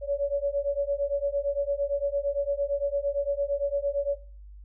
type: beating tone pair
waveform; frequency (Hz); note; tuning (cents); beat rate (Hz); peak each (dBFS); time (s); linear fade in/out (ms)
sine; 561 / 569.8; C#5 / C#5; +21 / +48; 8.8; -28; 0.01-4.18; 50
effects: noise-tail reverb RT60 0.4 s tail -17 dB re dry + added 50 Hz sine -43 dBFS peak until 4.64 s